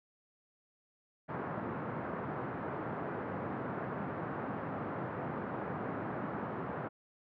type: band-pass noise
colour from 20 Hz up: pink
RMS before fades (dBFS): -39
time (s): 1.28-6.89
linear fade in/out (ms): 20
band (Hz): 120 to 1500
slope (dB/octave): 24
effects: none